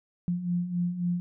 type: beating tone pair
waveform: sine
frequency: 173.1 / 176.8 Hz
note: F3 / F3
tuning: -15 / +22 cents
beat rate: 3.7 Hz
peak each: -33 / -27 dBFS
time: 0.28-1.2 s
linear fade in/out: 0 ms
effects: none